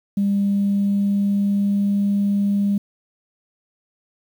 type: tone with pitch glide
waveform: sine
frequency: 200 to 201.3 Hz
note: G3 to G3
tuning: +35 to +46 cents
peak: -15 dBFS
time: 0.17-2.78 s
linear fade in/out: 5 ms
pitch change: +11 cents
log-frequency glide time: 0.33-2.05 s
effects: tanh soft clip ceiling -12 dBFS + 8-bit